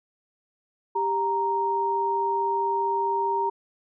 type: tone pair together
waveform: sine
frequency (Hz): 394.7 / 932.3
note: G4 / A#5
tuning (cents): +12 / 0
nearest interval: octave + minor third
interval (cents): 1488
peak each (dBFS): -28 / -23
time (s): 0.95-3.5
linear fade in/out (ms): 10
effects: none